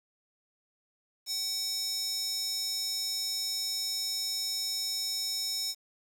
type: tone with high-pass filter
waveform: square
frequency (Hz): 760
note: F#5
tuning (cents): +46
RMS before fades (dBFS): -33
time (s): 1.26-5.75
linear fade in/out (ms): 50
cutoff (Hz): 5300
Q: 3.8
effects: 9-bit